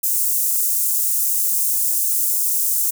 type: high-pass noise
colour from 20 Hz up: white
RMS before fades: -19 dBFS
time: 0.03-2.91 s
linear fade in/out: 10 ms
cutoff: 7300 Hz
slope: 24 dB/octave
effects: none